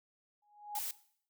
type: tone with exponential growth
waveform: sine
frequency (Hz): 830.6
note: G#5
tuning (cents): 0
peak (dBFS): -34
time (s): 0.42-0.79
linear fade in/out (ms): 5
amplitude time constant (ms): 79
type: noise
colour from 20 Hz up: blue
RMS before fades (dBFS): -39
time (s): 0.75-0.91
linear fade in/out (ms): 2
effects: noise-tail reverb RT60 0.6 s tail -18 dB re dry